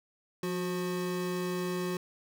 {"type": "tone pair together", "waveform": "square", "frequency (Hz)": [176.6, 364.4], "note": ["F3", "F#4"], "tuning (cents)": [20, -26], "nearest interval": "octave + minor second", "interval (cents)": 1254, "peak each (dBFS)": [-35, -34], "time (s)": [0.43, 1.97], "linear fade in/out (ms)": 2, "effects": []}